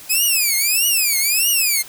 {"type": "tone with vibrato", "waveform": "5% pulse", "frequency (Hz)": 2489, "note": "D#7", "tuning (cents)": 0, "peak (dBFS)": -6, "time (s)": [0.09, 1.83], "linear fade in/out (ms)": 20, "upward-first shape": "triangle", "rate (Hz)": 1.6, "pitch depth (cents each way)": 290, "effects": ["white hiss -39 dBFS RMS until 1.88 s"]}